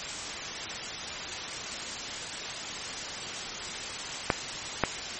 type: clicks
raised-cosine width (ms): 0.5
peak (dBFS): -6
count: 2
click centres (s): 4.302 / 4.837
effects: white hiss -35 dBFS RMS until 5.19 s + MP3 32 kbps